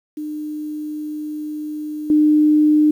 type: tone with level steps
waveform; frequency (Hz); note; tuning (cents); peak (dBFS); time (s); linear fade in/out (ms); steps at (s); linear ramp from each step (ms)
sine; 302.7; D#4; -48; -24 / -10; 0.17-2.91; 5; 2.1; 2
effects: 8-bit